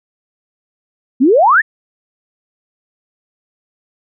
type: exponential sweep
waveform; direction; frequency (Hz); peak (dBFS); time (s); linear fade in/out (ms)
sine; up; 234.7 to 1909; -6; 1.2-1.62; 20
effects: none